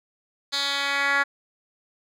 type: tone with band-pass filter sweep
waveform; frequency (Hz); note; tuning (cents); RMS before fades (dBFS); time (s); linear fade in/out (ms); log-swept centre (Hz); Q
10% pulse; 280.5; C#4; +21; -24; 0.52-1.24; 20; 4200 to 1700; 2.5
effects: none